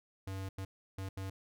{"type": "tone bursts at uneven times", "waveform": "square", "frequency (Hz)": 96.1, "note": "G2", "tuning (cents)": -34, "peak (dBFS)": -39, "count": 4, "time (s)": [[0.27, 0.49], [0.58, 0.65], [0.98, 1.09], [1.17, 1.3]], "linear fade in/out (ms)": 5, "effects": []}